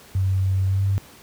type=tone with pitch glide; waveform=sine; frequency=95.2 to 97.99 Hz; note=F#2 to G2; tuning=+50 to 0 cents; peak=-17 dBFS; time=0.15-0.98 s; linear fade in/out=0 ms; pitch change=+50 cents; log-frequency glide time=0.66-0.84 s; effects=pink hiss -47 dBFS RMS until 1.22 s + high-pass 60 Hz 12 dB/octave